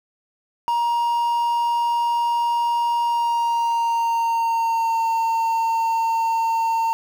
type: tone with pitch glide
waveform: triangle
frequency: 944 to 908.7 Hz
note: A#5 to A#5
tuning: +22 to -44 cents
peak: -16 dBFS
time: 0.68-6.93 s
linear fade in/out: 0 ms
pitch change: -66 cents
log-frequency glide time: 3.03-5.02 s
effects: 7-bit